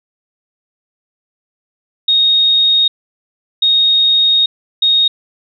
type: tone bursts at uneven times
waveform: sine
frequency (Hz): 3729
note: A#7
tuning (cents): 0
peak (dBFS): -8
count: 3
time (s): 2.08-2.88 / 3.62-4.46 / 4.82-5.08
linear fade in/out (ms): 5
effects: none